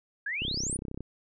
sine exponential sweep, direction up, 1590 to 9956 Hz, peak -30 dBFS, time 0.26-0.77 s, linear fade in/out 5 ms
click train, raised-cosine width 3 ms, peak -24 dBFS, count 20, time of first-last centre 0.42-1.006 s, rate 32.4 Hz
effects none

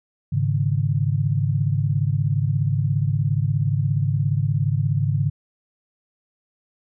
sine chord, Ab suspended fourth, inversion none, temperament equal, 103.83 / 138.59 / 155.56 Hz, Ab2 / Db3 / Eb3, 0 / 0 / 0 cents, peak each -22 / -21 / -25 dBFS, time 0.32-5.3 s, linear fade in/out 10 ms, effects none

